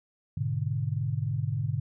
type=chord; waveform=sine; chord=G# diminished; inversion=none; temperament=equal; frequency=103.83 / 123.47 / 146.83 Hz; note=G#2 / B2 / D3; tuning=0 / 0 / 0 cents; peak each=-31 dBFS; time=0.37-1.8 s; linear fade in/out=5 ms; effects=none